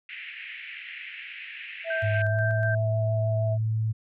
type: band-pass noise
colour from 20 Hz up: white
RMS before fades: -40 dBFS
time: 0.09-2.22 s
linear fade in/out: 2 ms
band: 1800 to 2700 Hz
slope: 48 dB/octave
type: tone with vibrato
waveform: sine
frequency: 655 Hz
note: E5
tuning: 11 cents flat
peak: -28 dBFS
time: 1.84-3.58 s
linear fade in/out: 50 ms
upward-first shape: sine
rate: 6.4 Hz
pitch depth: 12 cents each way
type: tone with tremolo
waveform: sine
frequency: 1568 Hz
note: G6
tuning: in tune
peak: -27 dBFS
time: 1.9-2.75 s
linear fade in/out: 5 ms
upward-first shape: square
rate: 4.1 Hz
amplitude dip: 40%
type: tone with pitch glide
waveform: sine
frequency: 105 to 110.28 Hz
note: G#2 to A2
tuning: +19 to +4 cents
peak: -23 dBFS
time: 2.02-3.93 s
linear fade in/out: 20 ms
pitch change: +85 cents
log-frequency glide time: 2.26-2.44 s
effects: none